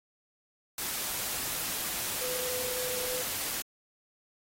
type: tone in noise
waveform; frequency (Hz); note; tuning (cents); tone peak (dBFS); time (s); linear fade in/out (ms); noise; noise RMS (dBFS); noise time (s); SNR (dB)
sine; 503; B4; +32; -37; 2.21-3.22; 2; white; -34; 0.78-3.62; -6
effects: AAC 48 kbps